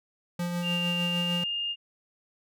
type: tone with tremolo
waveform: square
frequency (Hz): 174.61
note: F3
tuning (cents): 0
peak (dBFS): -28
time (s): 0.39-1.44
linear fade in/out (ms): 5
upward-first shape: sine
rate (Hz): 6.6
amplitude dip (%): 30
type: tone with pitch glide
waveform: sine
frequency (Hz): 2794 to 2823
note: F7 to F7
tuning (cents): 0 to +18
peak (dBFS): -28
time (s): 0.62-1.76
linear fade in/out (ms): 50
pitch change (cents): +18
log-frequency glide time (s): 1.04-1.52
effects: none